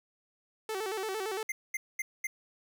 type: tone with vibrato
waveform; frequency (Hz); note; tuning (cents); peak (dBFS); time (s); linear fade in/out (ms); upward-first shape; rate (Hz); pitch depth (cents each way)
sawtooth; 408.4; G#4; -29; -29; 0.69-1.43; 2; square; 8.8; 120
type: tone bursts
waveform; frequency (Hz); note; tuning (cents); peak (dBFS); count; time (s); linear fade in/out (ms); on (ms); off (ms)
square; 2093; C7; 0; -31; 4; 1.49-2.27; 5; 30; 220
effects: none